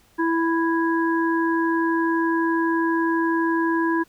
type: harmonic tone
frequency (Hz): 330.4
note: E4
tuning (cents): +4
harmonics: 1 / 3 / 5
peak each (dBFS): -20 / -25 / -27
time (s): 0.18-4.04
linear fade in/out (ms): 20
effects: pink hiss -58 dBFS RMS until 4.08 s